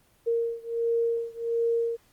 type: beating tone pair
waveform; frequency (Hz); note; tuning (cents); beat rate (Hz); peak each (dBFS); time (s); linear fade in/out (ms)
sine; 463.4 / 464.8; A#4 / A#4; -10 / -5; 1.4; -27 / -28; 0.26-1.97; 20
effects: pink hiss -63 dBFS RMS until 2.12 s + Opus 24 kbps